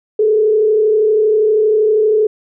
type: tone with frequency modulation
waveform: sine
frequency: 429.7 Hz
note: A4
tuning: 41 cents flat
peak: -9 dBFS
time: 0.19-2.27 s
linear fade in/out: 5 ms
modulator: 32.6 Hz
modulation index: 0.51
effects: none